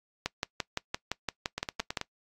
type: two click trains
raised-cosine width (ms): 0.2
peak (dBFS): -15 / -12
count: 5 / 11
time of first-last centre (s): 1.58-2.013 / 0.26-1.972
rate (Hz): 9.23 / 5.84
effects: noise-tail reverb RT60 0.1 s tail -22 dB re dry + AAC 64 kbps